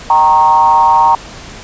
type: tone with frequency modulation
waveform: sine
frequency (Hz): 931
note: A#5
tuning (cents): -2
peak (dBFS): -5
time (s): 0.1-1.15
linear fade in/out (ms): 2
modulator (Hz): 158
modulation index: 0.82
effects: pink hiss -31 dBFS RMS until 1.63 s + resampled to 16000 Hz

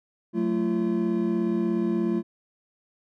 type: tone cluster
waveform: triangle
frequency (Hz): 184.6 / 221.4 / 341.9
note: F#3 / A3 / F4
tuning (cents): -4 / +11 / -37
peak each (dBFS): -27 / -24 / -24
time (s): 0.33-2.23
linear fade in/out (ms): 50
effects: none

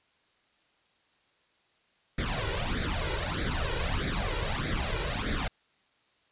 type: noise with flanger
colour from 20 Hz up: pink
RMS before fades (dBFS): -30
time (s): 2.18-5.48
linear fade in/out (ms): 5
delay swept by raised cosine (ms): 0.51 to 2.11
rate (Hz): 1.6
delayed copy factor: +0.8
effects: white hiss -68 dBFS RMS until 6.31 s + resampled to 8000 Hz

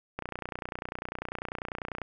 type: click train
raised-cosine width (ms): 0.5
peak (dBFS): -19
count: 56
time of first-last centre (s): 0.19-2.017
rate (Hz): 30.1
effects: none

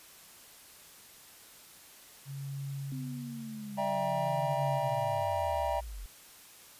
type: tone with tremolo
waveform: sine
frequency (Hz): 138.4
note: C#3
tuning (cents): -2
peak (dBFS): -35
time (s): 2.25-5.26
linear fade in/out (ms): 50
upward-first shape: sine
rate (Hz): 0.54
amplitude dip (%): 80
type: linear sweep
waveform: sine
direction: down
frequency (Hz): 261.6 to 42.57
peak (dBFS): -39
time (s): 2.92-6.06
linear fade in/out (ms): 0
type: chord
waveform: triangle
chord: E half-diminished seventh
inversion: third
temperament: just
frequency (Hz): 593.3 / 659.3 / 791.1 / 949.3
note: D5 / E5 / G5 / Bb5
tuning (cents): +18 / 0 / +16 / +31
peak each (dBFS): -33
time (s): 3.77-5.81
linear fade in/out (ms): 20
effects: white hiss -54 dBFS RMS until 6.79 s + resampled to 32000 Hz

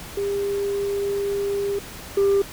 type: tone pair in turn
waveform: sine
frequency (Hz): 400.8 / 396.9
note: G4 / G4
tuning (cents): +38 / +22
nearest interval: unison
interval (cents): 16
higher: first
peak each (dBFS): -21 / -13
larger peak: second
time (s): 0.17-1.79 / 2.17-2.42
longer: first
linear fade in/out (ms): 5
effects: tanh soft clip ceiling -14 dBFS + pink hiss -38 dBFS RMS until 2.52 s

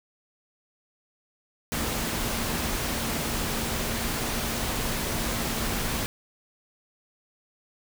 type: tone in noise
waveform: sine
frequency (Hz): 230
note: A#3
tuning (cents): -23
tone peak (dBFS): -38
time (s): 1.72-6.06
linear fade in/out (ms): 0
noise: pink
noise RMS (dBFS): -29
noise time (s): 1.72-6.06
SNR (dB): -12
effects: none

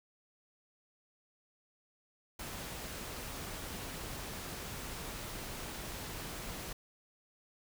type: noise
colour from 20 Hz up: pink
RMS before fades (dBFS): -43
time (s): 2.39-6.73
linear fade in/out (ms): 5
effects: none

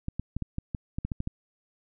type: clicks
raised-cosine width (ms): 5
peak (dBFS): -18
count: 11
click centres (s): 0.084 / 0.196 / 0.366 / 0.423 / 0.584 / 0.748 / 0.985 / 1.05 / 1.118 / 1.204 / 1.274
effects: none

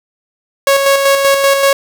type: tone with tremolo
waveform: sawtooth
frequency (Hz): 552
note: C#5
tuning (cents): -7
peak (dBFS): -3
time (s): 0.67-1.73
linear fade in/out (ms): 2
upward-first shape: square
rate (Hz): 5.2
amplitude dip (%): 40
effects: none

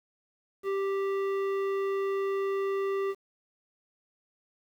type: tone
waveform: square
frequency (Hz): 392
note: G4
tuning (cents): 0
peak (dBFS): -28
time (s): 0.63-3.15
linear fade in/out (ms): 50
effects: low-pass 2000 Hz 12 dB/octave + 9-bit

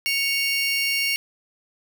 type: tone pair together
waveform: 30% pulse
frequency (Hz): 2217 / 2786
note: C#7 / F7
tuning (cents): 0 / -5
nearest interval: major third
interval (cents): 395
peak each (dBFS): -21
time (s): 0.06-1.16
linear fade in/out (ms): 0
effects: none

